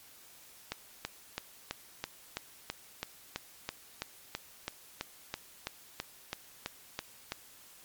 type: click train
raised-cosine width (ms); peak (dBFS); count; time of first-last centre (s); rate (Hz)
0.2; -17; 21; 0.72-7.321; 3.03
effects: white hiss -56 dBFS RMS until 7.84 s + MP3 96 kbps